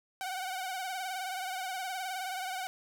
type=tone with vibrato; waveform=sawtooth; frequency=749 Hz; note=F#5; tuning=21 cents sharp; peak=-31 dBFS; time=0.21-2.67 s; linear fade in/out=0 ms; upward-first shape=triangle; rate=19 Hz; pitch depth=77 cents each way; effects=none